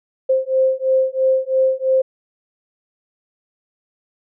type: beating tone pair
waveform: sine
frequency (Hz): 523.3 / 526.3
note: C5 / C5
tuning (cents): 0 / +10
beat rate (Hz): 3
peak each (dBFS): -17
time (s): 0.29-2.02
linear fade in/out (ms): 10
effects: none